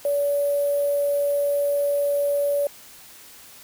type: tone with sample-and-hold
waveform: sine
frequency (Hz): 572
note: D5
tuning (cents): -46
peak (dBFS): -19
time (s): 0.05-2.67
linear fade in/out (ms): 2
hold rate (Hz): 11025
effects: white hiss -46 dBFS RMS until 3.63 s